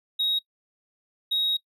triangle tone pair in turn, 3785 / 3785 Hz, A#7 / A#7, +26 / +26 cents, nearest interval unison, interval 0 cents, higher neither, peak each -20 dBFS, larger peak neither, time 0.19-0.39 / 1.31-1.57 s, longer second, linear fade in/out 10 ms, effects noise-tail reverb RT60 0.1 s tail -20 dB re dry + tanh soft clip ceiling -17 dBFS

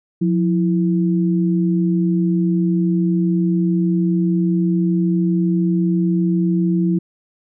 sine tone pair together, 177.61 / 330.1 Hz, F3 / E4, +29 / +2 cents, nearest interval major seventh, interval 1073 cents, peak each -15 / -20 dBFS, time 0.21-6.99 s, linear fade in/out 10 ms, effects none

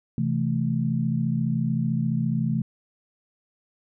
sine chord, A minor, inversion first, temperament equal, 130.81 / 164.81 / 220 Hz, C3 / E3 / A3, 0 / 0 / 0 cents, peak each -26 dBFS, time 0.18-2.62 s, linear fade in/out 2 ms, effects none

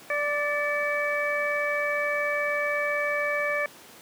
harmonic tone with a mistuned harmonic, 586 Hz, D5, 4 cents flat, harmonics 1 / 2 / 3 / 4, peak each -28 / -33 / -29 / -30 dBFS, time 0.1-3.66 s, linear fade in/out 2 ms, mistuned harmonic 4, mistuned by -41 cents, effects pink hiss -48 dBFS RMS until 4.01 s + high-pass 200 Hz 12 dB/octave

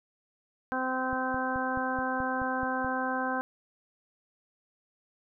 harmonic tone, 258.4 Hz, C4, 21 cents flat, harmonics 1 / 2 / 3 / 4 / 5 / 6, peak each -34 / -36 / -34 / -35 / -40 / -34 dBFS, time 0.72-3.41 s, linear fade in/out 0 ms
click train, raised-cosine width 5 ms, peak -29 dBFS, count 9, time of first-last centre 1.13-2.847 s, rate 4.66 Hz
effects none

